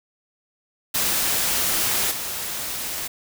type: noise with level steps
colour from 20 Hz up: white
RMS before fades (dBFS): -22 / -29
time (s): 0.94-3.08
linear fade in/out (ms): 10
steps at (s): 2.11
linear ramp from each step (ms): 5
effects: none